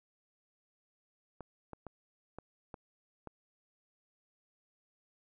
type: clicks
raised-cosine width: 1 ms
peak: -30 dBFS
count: 6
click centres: 1.407 / 1.733 / 1.867 / 2.386 / 2.742 / 3.273 s
effects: none